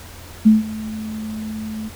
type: tone with ADSR envelope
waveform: sine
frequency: 217.3 Hz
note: A3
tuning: 21 cents flat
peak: -5 dBFS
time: 0.45-1.9 s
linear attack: 18 ms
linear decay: 160 ms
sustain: -20 dB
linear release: 28 ms
effects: added 85 Hz sine -40 dBFS peak until 1.95 s + pink hiss -40 dBFS RMS until 1.95 s